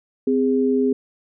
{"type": "tone pair together", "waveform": "sine", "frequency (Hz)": [258.3, 410], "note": ["C4", "G#4"], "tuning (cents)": [-22, -22], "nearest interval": "minor sixth", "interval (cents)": 800, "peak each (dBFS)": [-18, -19], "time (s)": [0.27, 0.93], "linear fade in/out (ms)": 5, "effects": []}